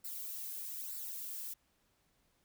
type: noise with flanger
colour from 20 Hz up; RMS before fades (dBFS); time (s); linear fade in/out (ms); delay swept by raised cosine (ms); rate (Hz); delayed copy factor
violet; -43; 0.04-1.54; 10; 0.32 to 2.12; 1.1; -0.6
effects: pink hiss -75 dBFS RMS until 2.44 s